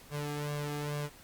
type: tone with flanger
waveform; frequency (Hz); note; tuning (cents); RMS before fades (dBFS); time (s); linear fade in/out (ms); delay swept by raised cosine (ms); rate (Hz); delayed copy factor
sawtooth; 146.9; D3; +1; -36; 0.1-1.1; 50; 1.8 to 2.44; 2.3; +0.75
effects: pink hiss -55 dBFS RMS until 1.23 s + Opus 48 kbps

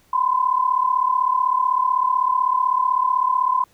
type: tone pair together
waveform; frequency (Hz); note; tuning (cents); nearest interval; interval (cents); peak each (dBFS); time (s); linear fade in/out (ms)
sine; 1000.1 / 1036; B5 / C6; +21 / -17; minor second; 62; -19; 0.13-3.64; 5
effects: pink hiss -58 dBFS RMS until 3.73 s

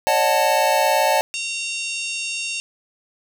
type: chord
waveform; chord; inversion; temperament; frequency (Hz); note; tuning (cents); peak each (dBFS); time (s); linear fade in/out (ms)
square; D# half-diminished seventh; third; equal with one note detuned; 554.4 / 612.3 / 740 / 880; C#5 / D#5 / F#5 / A5; 0 / -28 / 0 / 0; -23 / -22 / -23 / -20; 0.07-1.21; 0
type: harmonic tone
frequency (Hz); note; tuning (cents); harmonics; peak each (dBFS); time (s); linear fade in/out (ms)
917; A#5; -29; 3 / 4 / 5 / 6 / 7 / 8 / 9 / 10; -26 / -34 / -36 / -34 / -35 / -38 / -38 / -38; 1.34-2.6; 0
effects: none

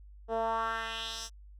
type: tone with band-pass filter sweep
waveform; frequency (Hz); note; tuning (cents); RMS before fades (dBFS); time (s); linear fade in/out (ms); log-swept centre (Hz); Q
10% pulse; 225.5; A3; +43; -34; 0.28-1.3; 50; 500 to 6600; 2.3
effects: added 50 Hz sine -49 dBFS peak until 1.59 s

